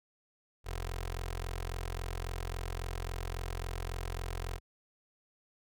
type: tone with notch filter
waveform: 15% pulse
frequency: 43.65 Hz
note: F1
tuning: in tune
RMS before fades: -38 dBFS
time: 0.64-4.6 s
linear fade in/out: 50 ms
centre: 180 Hz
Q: 0.54
effects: none